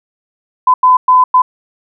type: tone bursts at uneven times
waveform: sine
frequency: 1011 Hz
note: B5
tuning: 40 cents sharp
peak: -4 dBFS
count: 4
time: 0.67-0.74 / 0.83-0.97 / 1.08-1.24 / 1.34-1.42 s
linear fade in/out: 5 ms
effects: none